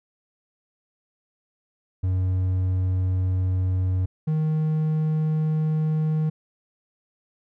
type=tone pair in turn; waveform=triangle; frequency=92.7 / 155.9 Hz; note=F#2 / D#3; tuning=+4 / +4 cents; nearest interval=major sixth; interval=900 cents; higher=second; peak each=-18 dBFS; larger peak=neither; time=2.03-4.06 / 4.27-6.3 s; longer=neither; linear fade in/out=10 ms; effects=none